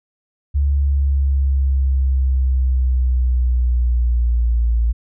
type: linear sweep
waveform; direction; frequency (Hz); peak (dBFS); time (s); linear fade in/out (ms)
sine; down; 71 to 57; -13; 0.54-4.93; 20
effects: none